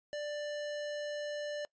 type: tone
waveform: square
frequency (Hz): 590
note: D5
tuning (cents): +8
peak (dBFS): -37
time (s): 0.13-1.65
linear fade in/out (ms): 0
effects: noise-tail reverb RT60 0.1 s tail -23 dB re dry + resampled to 16000 Hz